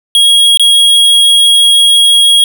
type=tone with dropouts; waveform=square; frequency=3298 Hz; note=G#7; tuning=13 cents flat; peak=-4 dBFS; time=0.15-2.44 s; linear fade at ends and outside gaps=1 ms; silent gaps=0.573-0.596 s; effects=7-bit